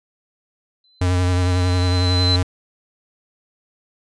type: tone with exponential growth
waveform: sine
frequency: 4048 Hz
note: B7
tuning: 42 cents sharp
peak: -16 dBFS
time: 0.84-2.36 s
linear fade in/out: 2 ms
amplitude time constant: 330 ms
type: tone with vibrato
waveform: square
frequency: 90.2 Hz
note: F#2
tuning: 44 cents flat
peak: -16 dBFS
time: 1.01-2.43 s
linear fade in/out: 5 ms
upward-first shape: sine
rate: 11 Hz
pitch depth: 26 cents each way
effects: resampled to 22050 Hz